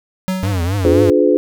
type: tone with exponential decay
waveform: square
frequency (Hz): 186.9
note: F#3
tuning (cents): +18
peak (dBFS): -15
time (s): 0.28-1.02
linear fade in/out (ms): 0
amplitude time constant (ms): 160
type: tone with vibrato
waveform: square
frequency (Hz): 92.5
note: F#2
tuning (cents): 0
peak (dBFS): -16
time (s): 0.43-1.1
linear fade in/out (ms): 0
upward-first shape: triangle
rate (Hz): 3.8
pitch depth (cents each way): 200
type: chord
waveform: sine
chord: D diminished seventh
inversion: none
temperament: just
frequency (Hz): 293.7 / 352.4 / 422.9 / 507.5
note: D4 / F4 / Ab4 / Cb5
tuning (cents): 0 / +16 / +31 / +47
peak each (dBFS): -15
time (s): 0.85-1.37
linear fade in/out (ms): 0
effects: none